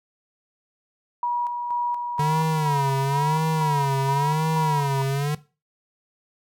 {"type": "tone with tremolo", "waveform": "sine", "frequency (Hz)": 963, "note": "B5", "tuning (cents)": -44, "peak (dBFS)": -21, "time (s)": [1.23, 5.02], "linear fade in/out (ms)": 2, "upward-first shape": "square", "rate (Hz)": 2.1, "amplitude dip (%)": 40}
{"type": "tone with vibrato", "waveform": "square", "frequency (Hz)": 146.83, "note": "D3", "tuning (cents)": 0, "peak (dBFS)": -22, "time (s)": [2.19, 5.35], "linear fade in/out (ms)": 5, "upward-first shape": "sine", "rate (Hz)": 0.97, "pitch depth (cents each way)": 140}
{"effects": ["noise-tail reverb RT60 0.3 s tail -17 dB re dry"]}